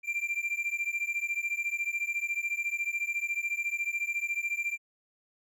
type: beating tone pair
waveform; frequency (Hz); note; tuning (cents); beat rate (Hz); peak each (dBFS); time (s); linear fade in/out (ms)
triangle; 2362 / 2376; D7 / D7; +9 / +20; 14; -31; 0.03-4.78; 50
effects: none